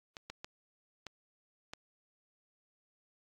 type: clicks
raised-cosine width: 0.2 ms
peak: -25 dBFS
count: 5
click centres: 0.168 / 0.3 / 0.445 / 1.067 / 1.735 s
effects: AAC 48 kbps